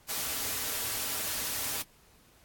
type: noise with comb filter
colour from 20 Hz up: white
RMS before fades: -33 dBFS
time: 0.08-1.83 s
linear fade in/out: 20 ms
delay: 5.6 ms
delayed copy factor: -0.5
effects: pink hiss -61 dBFS RMS until 2.44 s + AAC 64 kbps